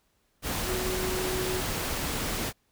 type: tone in noise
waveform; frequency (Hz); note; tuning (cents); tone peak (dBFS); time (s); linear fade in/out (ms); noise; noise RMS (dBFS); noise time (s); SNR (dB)
sine; 370; F#4; 0; -31; 0.65-1.64; 50; pink; -31; 0.42-2.53; -3
effects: pink hiss -71 dBFS RMS until 2.71 s